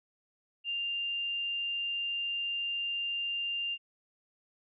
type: tone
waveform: sine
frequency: 2794 Hz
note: F7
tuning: in tune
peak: -31 dBFS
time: 0.64-3.78 s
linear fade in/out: 50 ms
effects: none